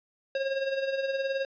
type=tone with tremolo; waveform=square; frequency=541 Hz; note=C#5; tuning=42 cents flat; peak=-26 dBFS; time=0.35-1.45 s; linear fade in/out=2 ms; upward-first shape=sine; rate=19 Hz; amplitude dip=55%; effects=resampled to 11025 Hz + 10-bit